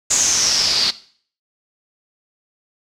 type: noise with low-pass filter sweep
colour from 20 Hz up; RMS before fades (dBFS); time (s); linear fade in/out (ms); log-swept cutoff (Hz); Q
white; -17; 0.1-0.91; 10; 7000 to 4400; 7.5
effects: noise-tail reverb RT60 0.5 s tail -17 dB re dry